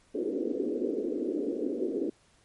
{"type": "band-pass noise", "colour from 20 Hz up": "pink", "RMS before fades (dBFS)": -31, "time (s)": [0.14, 2.1], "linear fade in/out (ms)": 10, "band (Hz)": [260, 470], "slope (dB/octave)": 48, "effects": ["pink hiss -64 dBFS RMS until 2.44 s", "MP3 48 kbps"]}